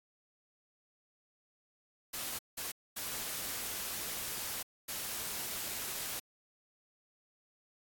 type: noise bursts at uneven times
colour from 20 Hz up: white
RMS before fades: -39 dBFS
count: 4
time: 2.13-2.39 / 2.57-2.72 / 2.96-4.63 / 4.88-6.2 s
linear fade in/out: 10 ms
effects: AAC 64 kbps